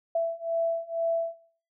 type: beating tone pair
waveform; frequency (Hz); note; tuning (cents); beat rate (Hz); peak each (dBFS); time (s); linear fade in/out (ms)
sine; 664 / 666.1; E5 / E5; +12 / +18; 2.1; -28 / -28; 0.15-1.34; 5
effects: noise-tail reverb RT60 0.5 s tail -19 dB re dry